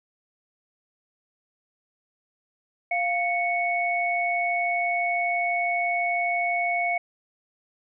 sine tone pair together, 698.3 / 2217 Hz, F5 / C#7, 0 / 0 cents, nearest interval octave + minor sixth, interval 2000 cents, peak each -25 dBFS, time 2.91-6.98 s, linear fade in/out 5 ms, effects none

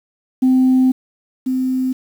sine tone pair in turn, 258.2 / 258.2 Hz, C4 / C4, -23 / -23 cents, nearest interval unison, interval 0 cents, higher neither, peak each -8 / -15 dBFS, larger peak first, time 0.42-0.92 / 1.46-1.93 s, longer first, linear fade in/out 10 ms, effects tanh soft clip ceiling -7 dBFS + 7-bit

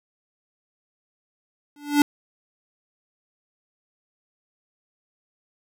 square tone with exponential growth, 291 Hz, D4, 16 cents flat, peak -11 dBFS, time 1.76-2.02 s, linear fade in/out 2 ms, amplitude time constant 55 ms, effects none

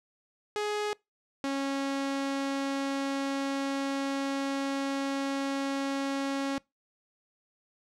sawtooth tone pair in turn, 418.4 / 274.8 Hz, G#4 / C#4, +13 / -15 cents, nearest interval perfect fifth, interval 728 cents, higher first, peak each -25 dBFS, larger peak neither, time 0.56-0.93 / 1.44-6.58 s, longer second, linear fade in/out 0 ms, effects noise-tail reverb RT60 0.2 s tail -24 dB re dry + low-pass 7000 Hz 12 dB/octave

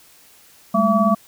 sine tone cluster, 199.6 / 217.7 / 672 / 1143 Hz, G3 / A3 / E5 / D6, +32 / -18 / +33 / -47 cents, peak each -19 dBFS, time 0.74-1.15 s, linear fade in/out 10 ms, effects white hiss -50 dBFS RMS until 1.27 s

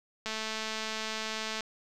click train, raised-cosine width 0.2 ms, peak -18 dBFS, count 296, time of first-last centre 0.26-1.607 s, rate 219 Hz, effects none

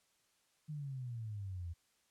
sine exponential sweep, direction down, 155.56 to 82.41 Hz, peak -40 dBFS, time 0.68-1.74 s, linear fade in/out 20 ms, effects white hiss -75 dBFS RMS until 2.1 s + low-pass 10000 Hz 12 dB/octave

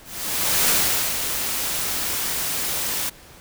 white noise with ADSR envelope, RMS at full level -18 dBFS, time 0.04-3.1 s, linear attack 640 ms, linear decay 460 ms, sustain -7 dB, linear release 15 ms, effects pink hiss -46 dBFS RMS until 3.4 s

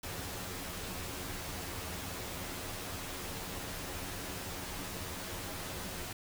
pink noise with comb filter, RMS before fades -41 dBFS, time 0.03-6.13 s, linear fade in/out 5 ms, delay 11 ms, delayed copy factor +0.6, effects none

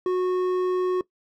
sine tone with hard clipping, 366.2 Hz, F#4, 18 cents flat, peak -22 dBFS, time 0.06-1.01 s, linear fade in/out 2 ms, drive 6 dB, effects noise-tail reverb RT60 0.1 s tail -19 dB re dry

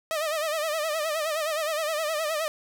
sawtooth tone with vibrato, 623 Hz, D#5, 2 cents sharp, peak -22 dBFS, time 0.11-2.48 s, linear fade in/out 0 ms, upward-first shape sine, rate 9.6 Hz, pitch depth 91 cents each way, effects none

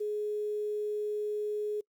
sine tone with quantisation, 420 Hz, G#4, 19 cents sharp, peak -30 dBFS, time 0-1.81 s, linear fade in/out 10 ms, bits 10, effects noise-tail reverb RT60 0.1 s tail -25 dB re dry

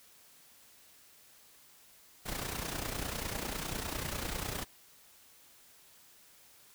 pink noise with amplitude modulation, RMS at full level -35 dBFS, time 2.25-4.65 s, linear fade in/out 20 ms, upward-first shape sine, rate 30 Hz, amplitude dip 65%, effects white hiss -60 dBFS RMS until 6.74 s

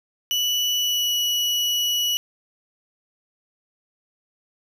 35% pulse tone with pitch glide, 2957 to 2935 Hz, F#7 to F#7, -2 to -15 cents, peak -18 dBFS, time 0.31-2.17 s, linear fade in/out 0 ms, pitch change -13 cents, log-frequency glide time 0.79-1.14 s, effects none

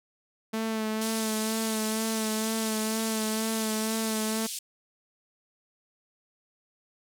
sawtooth tone with vibrato, 220 Hz, A3, in tune, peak -24 dBFS, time 0.53-4.47 s, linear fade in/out 10 ms, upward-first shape sine, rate 2.1 Hz, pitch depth 24 cents each way
white band-pass noise, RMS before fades -36 dBFS, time 1.01-4.59 s, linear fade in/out 5 ms, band 3100 to 11000 Hz, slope 24 dB/octave
effects none

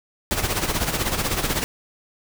pink noise with tremolo, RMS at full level -21 dBFS, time 0.31-1.64 s, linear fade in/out 0 ms, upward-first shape sine, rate 16 Hz, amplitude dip 65%, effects none

